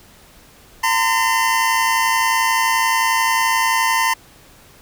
25% pulse tone pair together, 909.6 / 1021 Hz, A#5 / C6, -43 / -43 cents, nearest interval major second, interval 200 cents, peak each -14 dBFS, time 0.83-4.14 s, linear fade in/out 10 ms, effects pink hiss -47 dBFS RMS until 4.81 s

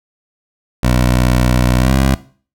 15% pulse tone with pitch glide, 61.74 to 66.55 Hz, B1 to C2, 0 to +30 cents, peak -4 dBFS, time 0.83-2.15 s, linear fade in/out 5 ms, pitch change +130 cents, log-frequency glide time 1.78-1.95 s, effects noise-tail reverb RT60 0.4 s tail -17 dB re dry

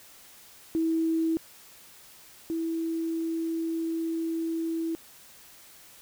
sine tone pair in turn, 324.9 / 327.9 Hz, E4 / E4, -25 / -9 cents, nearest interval unison, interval 16 cents, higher second, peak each -23 / -27 dBFS, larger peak first, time 0.75-1.37 / 2.5-4.95 s, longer second, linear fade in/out 0 ms, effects white hiss -52 dBFS RMS until 6.01 s

